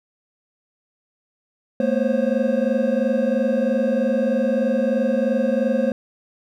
triangle tone cluster, 217.9 / 240.7 / 520 / 543 Hz, A3 / B3 / C5 / C#5, -17 / -44 / -11 / -36 cents, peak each -21 dBFS, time 1.8-5.92 s, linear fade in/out 2 ms, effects none

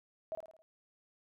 sine tone with echo, 640 Hz, D#5, 49 cents sharp, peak -35 dBFS, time 0.32-0.35 s, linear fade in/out 0 ms, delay 54 ms, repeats 5, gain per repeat -6 dB, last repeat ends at 0.62 s, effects none

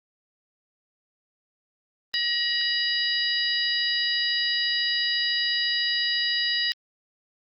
harmonic tone with a mistuned harmonic, 974 Hz, B5, 24 cents flat, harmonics 2 / 3 / 4 / 5, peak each -28 / -29 / -28 / -27 dBFS, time 2.14-6.72 s, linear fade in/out 0 ms, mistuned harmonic 2, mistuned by -49 cents, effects Opus 24 kbps

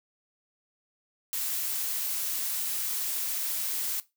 blue noise, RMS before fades -31 dBFS, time 1.33-4 s, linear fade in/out 0 ms, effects noise-tail reverb RT60 0.2 s tail -17 dB re dry

